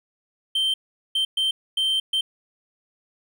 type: tone bursts at uneven times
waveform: triangle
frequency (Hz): 3124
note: G7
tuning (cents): -7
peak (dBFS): -18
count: 5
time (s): 0.55-0.74 / 1.15-1.25 / 1.37-1.51 / 1.77-2 / 2.13-2.21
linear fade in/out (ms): 5
effects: none